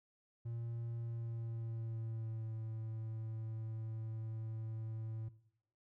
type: tone with pitch glide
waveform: triangle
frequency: 116.54 to 111.15 Hz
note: A#2 to A2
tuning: 0 to +18 cents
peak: -38 dBFS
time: 0.45-5.29 s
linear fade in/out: 10 ms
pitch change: -82 cents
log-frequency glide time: 0.97-2.52 s
effects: noise-tail reverb RT60 0.7 s tail -17 dB re dry